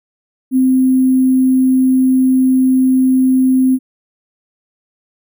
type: tone with sample-and-hold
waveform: sine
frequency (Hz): 259.6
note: C4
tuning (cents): -13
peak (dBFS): -8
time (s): 0.51-3.79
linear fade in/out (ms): 50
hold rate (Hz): 11025
effects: none